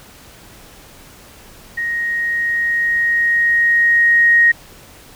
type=tone with level ramp; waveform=sine; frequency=1874 Hz; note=A#6; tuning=9 cents sharp; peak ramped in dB=-18 to -7 dBFS; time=1.77-4.52 s; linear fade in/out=10 ms; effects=pink hiss -42 dBFS RMS until 5.15 s